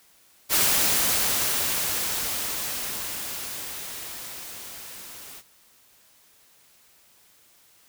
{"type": "noise with level ramp", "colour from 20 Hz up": "white", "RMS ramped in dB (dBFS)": [-20, -43], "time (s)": [0.49, 5.43], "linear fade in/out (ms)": 50, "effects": ["white hiss -58 dBFS RMS until 7.88 s"]}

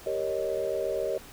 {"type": "chord", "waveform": "sine", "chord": "Eb dominant seventh", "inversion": "first", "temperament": "equal", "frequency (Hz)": [392, 466.2, 554.4, 622.3], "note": ["G4", "Bb4", "Db5", "Eb5"], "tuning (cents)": [0, 0, 0, 0], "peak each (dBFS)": [-33, -33, -32, -32], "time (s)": [0.06, 1.18], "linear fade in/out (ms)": 5, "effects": ["pink hiss -48 dBFS RMS until 1.32 s"]}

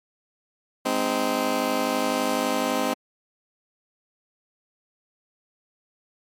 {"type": "chord", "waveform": "15% pulse", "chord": "Ab major", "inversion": "none", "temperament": "just", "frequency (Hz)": [207.7, 259.6, 311.5], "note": ["Ab3", "C4", "Eb4"], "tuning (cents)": [0, -13, 2], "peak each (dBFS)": [-24, -18, -23], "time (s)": [0.85, 2.94], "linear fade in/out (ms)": 10, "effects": ["MP3 64 kbps"]}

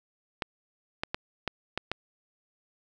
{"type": "clicks", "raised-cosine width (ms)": 0.3, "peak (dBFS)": -13, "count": 6, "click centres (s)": [0.422, 1.035, 1.145, 1.477, 1.776, 1.916], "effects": []}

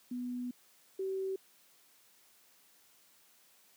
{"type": "tone pair in turn", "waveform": "sine", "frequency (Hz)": [246.9, 383.1], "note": ["B3", "G4"], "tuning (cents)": [0, -40], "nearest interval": "minor sixth", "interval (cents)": 760, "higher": "second", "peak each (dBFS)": [-35, -33], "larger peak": "second", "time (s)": [[0.11, 0.51], [0.99, 1.36]], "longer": "first", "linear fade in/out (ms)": 5, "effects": ["white hiss -65 dBFS RMS until 3.76 s", "high-pass 150 Hz 12 dB/octave"]}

